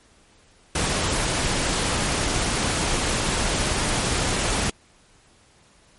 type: noise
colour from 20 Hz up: pink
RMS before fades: -23 dBFS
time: 0.75-4.7 s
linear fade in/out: 5 ms
effects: pink hiss -56 dBFS RMS until 5.98 s + MP3 48 kbps